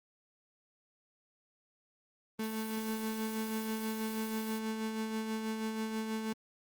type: tone with tremolo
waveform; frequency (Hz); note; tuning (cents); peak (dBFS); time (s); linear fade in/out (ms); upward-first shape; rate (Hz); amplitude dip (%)
35% pulse; 220; A3; 0; -31; 2.39-6.33; 5; sine; 6.2; 40
type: noise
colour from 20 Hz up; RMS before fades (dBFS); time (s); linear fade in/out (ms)
blue; -48; 2.43-4.59; 10
effects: Opus 32 kbps